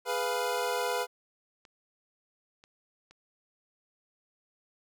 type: chord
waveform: 25% pulse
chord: F diminished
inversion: first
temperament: equal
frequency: 415.3 / 493.9 / 698.5 Hz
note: Ab4 / Cb5 / F5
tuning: 0 / 0 / 0 cents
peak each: -32 / -27 / -31 dBFS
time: 0.05-1.07 s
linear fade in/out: 50 ms
type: clicks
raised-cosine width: 0.2 ms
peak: -37 dBFS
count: 3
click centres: 1.652 / 2.639 / 3.11 s
effects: none